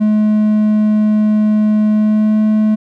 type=tone with pitch glide; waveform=triangle; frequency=213 to 215 Hz; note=G#3 to A3; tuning=+44 to -40 cents; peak=-7 dBFS; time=0-2.76 s; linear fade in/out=20 ms; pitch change=+16 cents; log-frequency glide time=1.91-2.42 s; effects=none